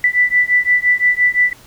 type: beating tone pair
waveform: sine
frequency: 1975.5 / 1981.3 Hz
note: B6 / B6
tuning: 0 / +5 cents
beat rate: 5.8 Hz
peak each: -14 dBFS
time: 0.04-1.53 s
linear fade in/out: 2 ms
effects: pink hiss -44 dBFS RMS until 1.66 s